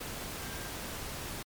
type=tone in noise; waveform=sine; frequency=1590 Hz; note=G6; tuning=24 cents sharp; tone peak=-49 dBFS; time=0.39-0.71 s; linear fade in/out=10 ms; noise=pink; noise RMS=-40 dBFS; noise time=0-1.43 s; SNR=-12 dB; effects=MP3 96 kbps